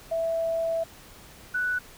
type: tone pair in turn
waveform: sine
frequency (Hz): 659.3 / 1482.7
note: E5 / F#6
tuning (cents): 0 / +3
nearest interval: octave + major second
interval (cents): 1403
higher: second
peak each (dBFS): -24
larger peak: neither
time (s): 0.11-0.84 / 1.54-1.79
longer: first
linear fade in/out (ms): 10
effects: pink hiss -49 dBFS RMS until 1.97 s